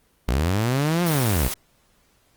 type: linear two-way sweep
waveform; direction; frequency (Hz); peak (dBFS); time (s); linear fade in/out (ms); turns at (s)
sawtooth; up then down; 55 to 179 to 55; -15; 0.28-1.48; 0; 1.03
type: noise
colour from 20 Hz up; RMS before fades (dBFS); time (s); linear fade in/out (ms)
white; -28; 1.06-1.54; 5
effects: pink hiss -62 dBFS RMS until 2.36 s + Opus 24 kbps